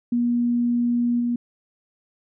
sine tone with level steps, 239.7 Hz, A#3, 48 cents sharp, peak -18 / -20 dBFS, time 0.12-1.36 s, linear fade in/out 5 ms, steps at 1.19 s, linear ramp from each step 20 ms, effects none

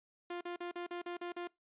sawtooth tone bursts, 350 Hz, F4, 4 cents sharp, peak -35 dBFS, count 8, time 0.3-1.474 s, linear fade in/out 5 ms, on 110 ms, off 42 ms, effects noise-tail reverb RT60 0.2 s tail -23 dB re dry + resampled to 8000 Hz

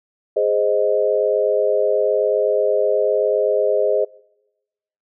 sine chord, Ab major, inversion none, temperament equal, 415.3 / 523.3 / 622.3 Hz, Ab4 / C5 / Eb5, 0 / 0 / 0 cents, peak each -19 dBFS, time 0.36-4.05 s, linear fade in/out 10 ms, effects noise-tail reverb RT60 1.0 s tail -25 dB re dry

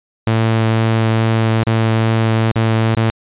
sawtooth tone with dropouts, 112.2 Hz, A2, 34 cents sharp, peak -8 dBFS, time 0.27-3.1 s, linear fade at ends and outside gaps 0 ms, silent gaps 1.635-1.668 / 2.516-2.558 / 2.948-2.969 s, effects resampled to 8000 Hz

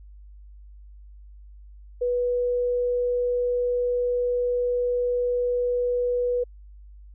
sine tone, 490 Hz, B4, 14 cents flat, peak -21 dBFS, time 2.01-6.44 s, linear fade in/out 10 ms, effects added 50 Hz sine -43 dBFS peak until 7.14 s

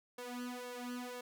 sawtooth tone with flanger, 246.4 Hz, B3, 4 cents flat, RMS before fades -44 dBFS, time 0.18-1.21 s, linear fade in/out 5 ms, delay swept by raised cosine 1.8 to 3.4 ms, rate 2 Hz, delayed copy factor +0.85, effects none

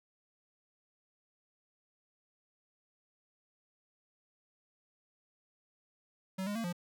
square tone with pitch steps, 189.5 / 205.5 / 228.2 / 175.4 Hz, F#3 / G#3 / A#3 / F3, +42 / -18 / -37 / +8 cents, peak -35 dBFS, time 6.38-6.728 s, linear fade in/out 10 ms, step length 87 ms, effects none

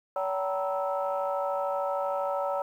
sine tone cluster, 568 / 766 / 912 / 965 / 1311 Hz, C#5 / G5 / A#5 / B5 / E6, +42 / -40 / -38 / -40 / -10 cents, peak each -29 / -33 / -36 / -37 / -35 dBFS, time 0.16-2.62 s, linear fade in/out 2 ms, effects tanh soft clip ceiling -17 dBFS + 10-bit

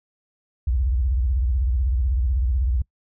sine tone with vibrato, 62.8 Hz, B1, 30 cents sharp, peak -18 dBFS, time 0.67-2.82 s, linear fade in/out 5 ms, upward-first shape sine, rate 16 Hz, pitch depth 280 cents each way, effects noise-tail reverb RT60 0.1 s tail -23 dB re dry

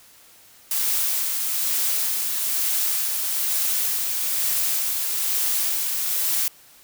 blue noise with tremolo, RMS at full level -22 dBFS, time 0.71-6.48 s, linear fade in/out 2 ms, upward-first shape sine, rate 1.1 Hz, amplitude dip 30%, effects white hiss -51 dBFS RMS until 6.83 s

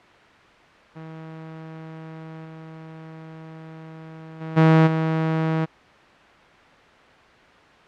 sawtooth tone with level steps, 160.1 Hz, D#3, 50 cents sharp, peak -32 / -34 / -26 / -8 / -16 dBFS, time 0.95-5.66 s, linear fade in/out 20 ms, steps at 2.44 / 4.4 / 4.56 / 4.86 s, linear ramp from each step 20 ms, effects white hiss -49 dBFS RMS until 7.87 s + low-pass 2000 Hz 12 dB/octave

